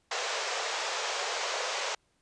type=band-pass noise; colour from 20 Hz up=pink; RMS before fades=-33 dBFS; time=0.11-1.95 s; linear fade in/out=5 ms; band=450 to 7200 Hz; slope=48 dB/octave; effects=pink hiss -72 dBFS RMS until 2.21 s + resampled to 22050 Hz